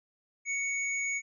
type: tone pair together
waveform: sine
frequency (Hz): 2225 / 6718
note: C#7 / G#8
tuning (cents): +6 / +19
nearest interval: octave + perfect fifth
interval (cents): 1913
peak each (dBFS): -30 / -37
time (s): 0.45-1.22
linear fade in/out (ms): 50
effects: none